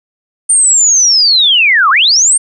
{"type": "linear two-way sweep", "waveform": "sine", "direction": "down then up", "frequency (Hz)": [8970, 1046.5, 8970], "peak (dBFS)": -5, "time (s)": [0.49, 2.38], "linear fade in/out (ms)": 10, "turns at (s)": 1.9, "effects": []}